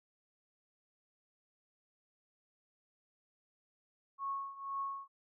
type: tone with tremolo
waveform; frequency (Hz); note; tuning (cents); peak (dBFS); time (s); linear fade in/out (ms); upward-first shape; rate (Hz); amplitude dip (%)
sine; 1100; C#6; -14; -34; 4.18-5.08; 50; triangle; 2; 85
effects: none